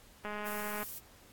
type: click train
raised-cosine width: 0.5 ms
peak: -25 dBFS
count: 122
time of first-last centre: 0.25-0.829 s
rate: 209 Hz
type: noise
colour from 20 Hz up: violet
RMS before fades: -42 dBFS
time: 0.45-1 s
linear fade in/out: 20 ms
effects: pink hiss -59 dBFS RMS until 1.32 s + AAC 64 kbps